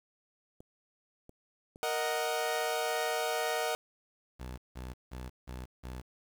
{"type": "clicks", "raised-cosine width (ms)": 2, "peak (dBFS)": -37, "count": 3, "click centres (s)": [0.605, 1.294, 1.759]}
{"type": "chord", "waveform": "sawtooth", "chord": "D# minor", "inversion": "second", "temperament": "equal", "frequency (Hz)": [466.2, 622.3, 740], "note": ["A#4", "D#5", "F#5"], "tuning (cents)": [0, 0, 0], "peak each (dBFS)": -31, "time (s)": [1.83, 3.75], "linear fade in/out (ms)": 0}
{"type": "tone bursts", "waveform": "sawtooth", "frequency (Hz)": 62.9, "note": "B1", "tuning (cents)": 32, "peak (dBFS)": -36, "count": 5, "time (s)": [4.39, 6.02], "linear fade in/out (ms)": 20, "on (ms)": 190, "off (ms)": 170}
{"effects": ["10-bit"]}